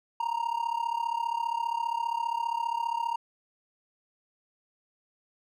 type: tone with amplitude modulation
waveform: triangle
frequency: 932.3 Hz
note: A#5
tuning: in tune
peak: -22 dBFS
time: 0.2-3.16 s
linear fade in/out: 5 ms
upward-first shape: sine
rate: 35 Hz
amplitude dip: 85%
effects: none